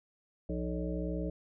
harmonic tone with a mistuned harmonic, 62 Hz, B1, 7 cents sharp, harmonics 1 / 3 / 5 / 7 / 9 / 10, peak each -37 / -37 / -39 / -42 / -42 / -46 dBFS, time 0.49-1.3 s, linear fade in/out 5 ms, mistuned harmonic 3, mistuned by -130 cents, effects none

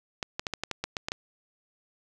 clicks, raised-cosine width 0.2 ms, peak -13 dBFS, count 10, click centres 0.228 / 0.395 / 0.468 / 0.537 / 0.636 / 0.713 / 0.84 / 0.968 / 1.085 / 1.119 s, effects none

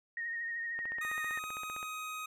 sine tone with vibrato, 1859 Hz, A#6, 5 cents flat, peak -35 dBFS, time 0.17-1.39 s, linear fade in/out 2 ms, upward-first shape triangle, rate 13 Hz, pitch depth 34 cents each way
click train, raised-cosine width 0.5 ms, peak -31 dBFS, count 17, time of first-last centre 0.79-1.829 s, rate 15.4 Hz
25% pulse tone with pitch glide, 1244.5 to 1255.3 Hz, D#6 to D#6, 0 to +15 cents, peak -35 dBFS, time 1.01-2.26 s, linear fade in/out 5 ms, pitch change +15 cents, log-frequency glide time 1.28-1.44 s
effects none

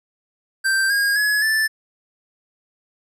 square tone with pitch steps, 1568 / 1628.9 / 1692.2 / 1758 Hz, G6 / G#6 / G#6 / A6, 0 / -34 / +32 / -2 cents, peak -17 dBFS, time 0.64-1.68 s, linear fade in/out 20 ms, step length 260 ms, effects resampled to 32000 Hz

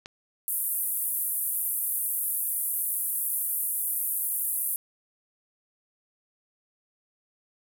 click, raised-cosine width 0.2 ms, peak -22 dBFS, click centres 0.059 s
pink band-pass noise, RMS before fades -29 dBFS, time 0.48-4.76 s, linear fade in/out 0 ms, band 10000 to 15000 Hz, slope 48 dB/octave
effects none

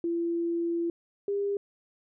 sine tone pair in turn, 338.9 / 402.3 Hz, E4 / G4, +48 / +45 cents, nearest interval minor third, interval 297 cents, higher second, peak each -26 dBFS, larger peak neither, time 0.04-0.9 / 1.28-1.57 s, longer first, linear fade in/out 2 ms, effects none

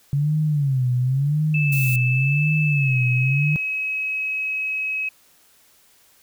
sine tone with vibrato, 138.59 Hz, C#3, in tune, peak -17 dBFS, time 0.13-3.56 s, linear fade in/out 0 ms, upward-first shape sine, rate 0.93 Hz, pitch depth 190 cents each way
sine tone with pitch glide, 2628 to 2556 Hz, E7 to D#7, -6 to +46 cents, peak -22 dBFS, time 1.54-5.09 s, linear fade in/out 5 ms, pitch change -48 cents, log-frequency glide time 2.7-2.97 s
violet noise, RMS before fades -30 dBFS, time 1.72-1.96 s, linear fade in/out 5 ms
effects white hiss -56 dBFS RMS until 6.22 s

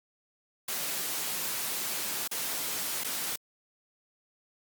white noise with dropouts, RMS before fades -33 dBFS, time 0.68-3.36 s, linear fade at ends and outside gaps 5 ms, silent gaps 2.277-2.312 / 3.037-3.044 s, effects high-pass 150 Hz 12 dB/octave + Opus 48 kbps

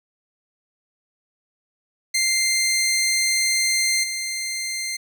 15% pulse tone with level steps, 2093 Hz, C7, in tune, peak -12 / -19 dBFS, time 2.14-4.97 s, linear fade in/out 10 ms, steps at 4.03 s, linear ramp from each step 10 ms, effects none

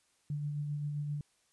sine tone with tremolo, 146.83 Hz, D3, in tune, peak -32 dBFS, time 0.3-1.21 s, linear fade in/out 2 ms, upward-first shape sine, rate 7.6 Hz, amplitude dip 30%, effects white hiss -72 dBFS RMS until 1.52 s + resampled to 24000 Hz

